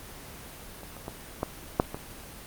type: clicks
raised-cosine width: 1 ms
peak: -29 / -29 / -21 / -12 / -6 / -18 dBFS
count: 6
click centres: 0.833 / 0.967 / 1.081 / 1.431 / 1.799 / 1.945 s
effects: pink hiss -44 dBFS RMS until 2.46 s + Opus 24 kbps